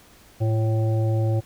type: harmonic tone with a mistuned harmonic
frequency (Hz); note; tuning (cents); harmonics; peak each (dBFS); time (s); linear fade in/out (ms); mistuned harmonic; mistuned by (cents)
110; A2; 0; 1 / 3 / 5 / 7; -19 / -30 / -31 / -37; 0.4-1.41; 20; 3; +56
effects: pink hiss -52 dBFS RMS until 1.45 s